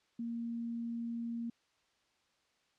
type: tone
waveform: sine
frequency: 233.1 Hz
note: A#3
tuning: in tune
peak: -36 dBFS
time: 0.19-1.5 s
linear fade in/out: 5 ms
effects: white hiss -74 dBFS RMS until 2.78 s + low-pass 5000 Hz 12 dB/octave